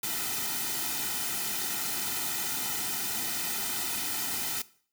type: noise with comb filter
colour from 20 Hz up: white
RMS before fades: -32 dBFS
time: 0.03-4.62 s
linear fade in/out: 5 ms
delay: 1.8 ms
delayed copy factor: -0.95
effects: noise-tail reverb RT60 0.5 s tail -19 dB re dry